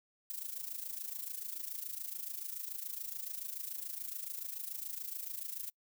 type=noise with amplitude modulation; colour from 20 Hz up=violet; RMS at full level=-39 dBFS; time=0.3-5.7 s; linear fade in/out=0 ms; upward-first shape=sine; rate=27 Hz; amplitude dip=75%; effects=noise-tail reverb RT60 0.1 s tail -26 dB re dry